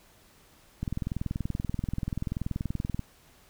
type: click train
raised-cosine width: 5 ms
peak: -18 dBFS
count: 46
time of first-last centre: 0.83-2.993 s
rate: 20.8 Hz
effects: pink hiss -59 dBFS RMS until 3.49 s